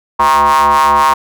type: ring-modulated tone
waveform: square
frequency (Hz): 72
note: D2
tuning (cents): -34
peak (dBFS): -5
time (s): 0.19-1.14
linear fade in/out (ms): 10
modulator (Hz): 1010
effects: none